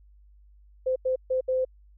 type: tone bursts at uneven times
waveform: sine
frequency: 516 Hz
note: C5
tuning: 24 cents flat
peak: -22 dBFS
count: 4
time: 0.86-0.96 / 1.05-1.16 / 1.3-1.41 / 1.48-1.65 s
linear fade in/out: 10 ms
effects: added 50 Hz sine -52 dBFS peak until 1.97 s